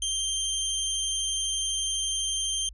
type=tone; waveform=20% pulse; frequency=3156 Hz; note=G7; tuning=11 cents sharp; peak=-21 dBFS; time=0.02-2.69 s; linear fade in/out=2 ms; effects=added 50 Hz sine -43 dBFS peak until 2.73 s + resampled to 24000 Hz